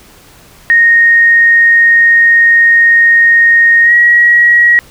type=tone with pitch glide; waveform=sine; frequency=1858 to 1905.8 Hz; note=A#6 to A#6; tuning=-6 to +38 cents; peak=-3 dBFS; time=0.7-4.79 s; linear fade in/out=0 ms; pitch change=+44 cents; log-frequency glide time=3.84-3.93 s; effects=pink hiss -40 dBFS RMS until 4.9 s